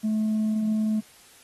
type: tone with tanh clipping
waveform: triangle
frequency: 216.3 Hz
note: A3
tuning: 29 cents flat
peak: -22 dBFS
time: 0.03-1.01 s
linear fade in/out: 20 ms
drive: 6 dB
effects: white hiss -53 dBFS RMS until 1.43 s + AAC 32 kbps